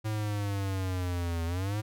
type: linear two-way sweep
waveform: square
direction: down then up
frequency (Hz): 109.2 to 82.41 to 109.2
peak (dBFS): -30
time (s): 0.04-1.82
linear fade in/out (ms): 20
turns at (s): 1.45
effects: none